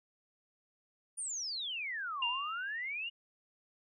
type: exponential two-way sweep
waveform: sine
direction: down then up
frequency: 9660 to 932.3 to 2914 Hz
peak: -36 dBFS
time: 1.17-3.1 s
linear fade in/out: 20 ms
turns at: 2.27 s
type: tone with exponential decay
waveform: sine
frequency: 2794 Hz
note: F7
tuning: in tune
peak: -29 dBFS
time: 2.22-2.96 s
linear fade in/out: 5 ms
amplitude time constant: 160 ms
effects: none